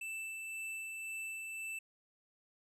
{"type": "tone with tremolo", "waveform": "square", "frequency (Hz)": 2651, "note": "E7", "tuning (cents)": 9, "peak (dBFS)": -40, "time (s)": [0.01, 1.79], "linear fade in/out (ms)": 5, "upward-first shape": "sine", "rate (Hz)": 1.9, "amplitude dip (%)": 25, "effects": ["low-pass 12000 Hz 12 dB/octave"]}